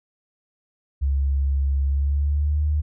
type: tone with pitch glide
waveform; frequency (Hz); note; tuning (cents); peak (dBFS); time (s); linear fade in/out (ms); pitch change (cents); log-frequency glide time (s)
sine; 68.9 to 75.14; C#2 to D2; -10 to +40; -18; 1.01-2.82; 20; +150; 1.86-2.63
effects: none